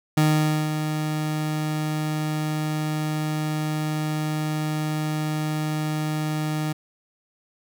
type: tone with ADSR envelope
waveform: 30% pulse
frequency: 153.7 Hz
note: D#3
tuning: 21 cents flat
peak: -13 dBFS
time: 0.17-6.73 s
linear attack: 6 ms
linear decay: 510 ms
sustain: -8 dB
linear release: 10 ms
effects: none